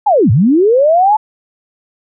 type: linear two-way sweep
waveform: sine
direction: down then up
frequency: 880 to 94.5 to 880 Hz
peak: -6 dBFS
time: 0.06-1.17 s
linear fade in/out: 10 ms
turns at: 0.31 s
effects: none